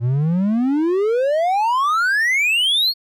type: exponential sweep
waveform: triangle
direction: up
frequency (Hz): 114.6 to 4435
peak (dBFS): -13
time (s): 0-2.94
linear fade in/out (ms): 50
effects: none